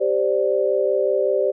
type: chord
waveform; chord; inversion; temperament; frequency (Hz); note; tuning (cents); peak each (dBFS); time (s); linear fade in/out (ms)
sine; G suspended fourth; none; just; 392 / 522.7 / 588; G4 / C5 / D5; 0 / -2 / +2; -21; 0-1.52; 20
effects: none